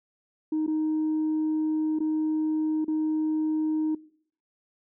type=tone with dropouts; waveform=sine; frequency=311.3 Hz; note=D#4; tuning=1 cent sharp; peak=-22 dBFS; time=0.52-3.95 s; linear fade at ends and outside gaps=5 ms; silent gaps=0.665-0.677 / 1.989-2.003 / 2.846-2.88 s; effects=noise-tail reverb RT60 0.6 s tail -22 dB re dry + tanh soft clip ceiling -21 dBFS